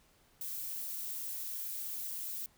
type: noise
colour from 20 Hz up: violet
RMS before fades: -40 dBFS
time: 0.41-2.46 s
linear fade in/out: 2 ms
effects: pink hiss -67 dBFS RMS until 2.57 s